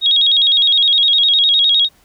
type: tone with vibrato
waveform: sine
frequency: 3520 Hz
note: A7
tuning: in tune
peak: -9 dBFS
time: 0.01-1.89 s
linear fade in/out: 50 ms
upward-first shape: square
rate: 9.8 Hz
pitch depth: 110 cents each way
effects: pink hiss -53 dBFS RMS until 2.04 s

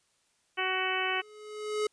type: harmonic tone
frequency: 374.4 Hz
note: F#4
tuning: 20 cents sharp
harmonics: 1 / 2 / 3 / 4 / 5 / 6 / 7 / 8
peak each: -36 / -36 / -36 / -36 / -36 / -36 / -36 / -36 dBFS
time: 0.57-1.22 s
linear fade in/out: 20 ms
type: tone with exponential growth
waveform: square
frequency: 424.1 Hz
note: G#4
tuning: 36 cents sharp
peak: -26 dBFS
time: 0.95-1.87 s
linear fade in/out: 5 ms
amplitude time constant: 200 ms
effects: white hiss -71 dBFS RMS until 1.92 s + resampled to 22050 Hz

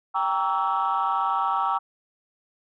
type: chord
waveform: sine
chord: G diminished seventh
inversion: none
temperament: equal with one note detuned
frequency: 784 / 932.3 / 1136.6 / 1318.5 Hz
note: G5 / Bb5 / Db6 / Fb6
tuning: 0 / 0 / +43 / 0 cents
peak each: -26 dBFS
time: 0.14-1.79 s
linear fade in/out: 20 ms
effects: tanh soft clip ceiling -15 dBFS

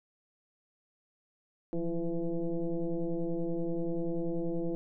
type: tone with frequency modulation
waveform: sine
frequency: 164.81 Hz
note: E3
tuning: in tune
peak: -29 dBFS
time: 1.73-4.75 s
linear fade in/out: 0 ms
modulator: 170 Hz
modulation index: 2
effects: none

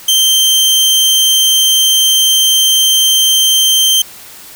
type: tone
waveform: sawtooth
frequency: 3136 Hz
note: G7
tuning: in tune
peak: -4 dBFS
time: 0.08-4.02 s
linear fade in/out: 5 ms
effects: white hiss -34 dBFS RMS until 4.55 s

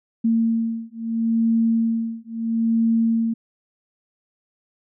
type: beating tone pair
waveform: sine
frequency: 227.2 / 227.95 Hz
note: A#3 / A#3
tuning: -44 / -39 cents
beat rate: 0.75 Hz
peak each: -21 dBFS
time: 0.24-3.34 s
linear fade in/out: 10 ms
effects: none

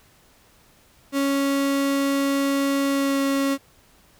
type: tone with pitch glide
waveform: 35% pulse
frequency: 277.2 to 275.1 Hz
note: C#4 to C#4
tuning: 0 to -13 cents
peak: -18 dBFS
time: 1.12-3.58 s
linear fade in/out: 50 ms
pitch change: -13 cents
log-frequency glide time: 2.89-3.21 s
effects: pink hiss -56 dBFS RMS until 4.19 s

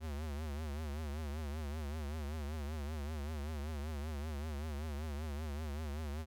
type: tone with vibrato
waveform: square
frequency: 75 Hz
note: D2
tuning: 37 cents sharp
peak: -39 dBFS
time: 0-6.26 s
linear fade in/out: 50 ms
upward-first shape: triangle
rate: 5.2 Hz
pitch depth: 140 cents each way
effects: none

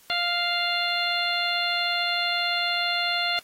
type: harmonic tone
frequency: 698.5 Hz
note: F5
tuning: in tune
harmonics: 1 / 2 / 3 / 4 / 5 / 6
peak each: -30 / -30 / -30 / -30 / -30 / -30 dBFS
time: 0.1-3.39 s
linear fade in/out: 0 ms
effects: white hiss -55 dBFS RMS until 3.43 s + AAC 48 kbps

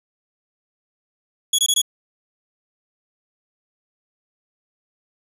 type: tone bursts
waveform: 20% pulse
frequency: 3357 Hz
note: G#7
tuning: 18 cents sharp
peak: -9 dBFS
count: 4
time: 1.53-1.817 s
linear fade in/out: 5 ms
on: 56 ms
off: 21 ms
effects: none

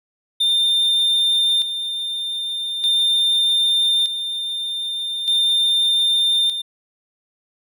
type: tone with tremolo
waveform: triangle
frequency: 3606 Hz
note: A7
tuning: 42 cents sharp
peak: -13 dBFS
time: 0.4-6.62 s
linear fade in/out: 10 ms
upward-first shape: square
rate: 0.41 Hz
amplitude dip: 60%
effects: none

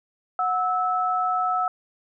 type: tone pair together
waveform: sine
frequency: 733 / 1306 Hz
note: F#5 / E6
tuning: -16 / -17 cents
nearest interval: minor seventh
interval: 999 cents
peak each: -24 / -23 dBFS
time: 0.39-1.68 s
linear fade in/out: 2 ms
effects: none

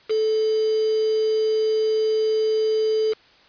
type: tone with quantisation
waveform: sine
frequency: 435.8 Hz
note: A4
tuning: 17 cents flat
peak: -18 dBFS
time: 0.09-3.14 s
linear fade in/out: 20 ms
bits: 5
effects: white hiss -53 dBFS RMS until 3.48 s + resampled to 11025 Hz

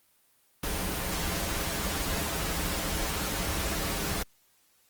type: noise with comb filter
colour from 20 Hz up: pink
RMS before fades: -31 dBFS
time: 0.63-4.23 s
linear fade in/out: 5 ms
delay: 8.2 ms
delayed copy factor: -0.6
effects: white hiss -66 dBFS RMS until 4.89 s + Opus 24 kbps

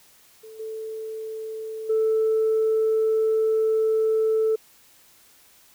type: tone with level steps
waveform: sine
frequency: 440.2 Hz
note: A4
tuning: 1 cent sharp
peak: -40 / -30 / -17 dBFS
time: 0.43-4.56 s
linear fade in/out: 10 ms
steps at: 0.59 / 1.89 s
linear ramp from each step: 10 ms
effects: tanh soft clip ceiling -15 dBFS + white hiss -55 dBFS RMS until 5.74 s

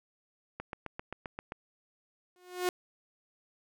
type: click train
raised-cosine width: 0.5 ms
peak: -23 dBFS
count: 8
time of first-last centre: 0.6-1.521 s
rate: 7.6 Hz
type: tone with exponential growth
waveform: sawtooth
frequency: 361.1 Hz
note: F#4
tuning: 42 cents flat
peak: -21 dBFS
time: 2.36-2.69 s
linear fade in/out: 1 ms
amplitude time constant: 70 ms
effects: none

